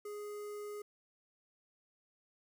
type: tone with notch filter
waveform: square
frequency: 415.3 Hz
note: G#4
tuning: in tune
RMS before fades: -44 dBFS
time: 0.05-0.82 s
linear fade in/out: 5 ms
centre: 3400 Hz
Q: 0.65
effects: 12-bit